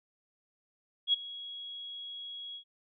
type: tone with ADSR envelope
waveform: sine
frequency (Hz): 3322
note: G#7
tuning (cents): 0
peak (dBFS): -21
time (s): 1.07-2.64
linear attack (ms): 64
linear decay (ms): 14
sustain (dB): -19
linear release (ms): 87
effects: none